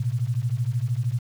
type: beating tone pair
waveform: sine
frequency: 114.1 / 127.1 Hz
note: A#2 / C3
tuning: -37 / -50 cents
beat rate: 13 Hz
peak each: -25 dBFS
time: 0-1.19 s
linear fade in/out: 5 ms
effects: 8-bit